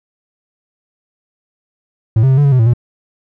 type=tone with pitch steps; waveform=triangle; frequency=110.6 / 133.1 / 132.3 / 144.6 / 140 / 128 / 112.4 / 120.1 Hz; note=A2 / C3 / C3 / D3 / C#3 / C3 / A2 / B2; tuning=+9 / +30 / +20 / -27 / +18 / -38 / +37 / -48 cents; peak=-5 dBFS; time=2.16-2.736 s; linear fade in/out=5 ms; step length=72 ms; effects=none